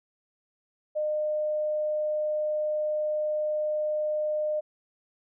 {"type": "tone", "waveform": "sine", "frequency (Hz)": 608, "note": "D#5", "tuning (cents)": -40, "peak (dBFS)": -25, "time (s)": [0.95, 4.61], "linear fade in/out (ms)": 20, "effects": []}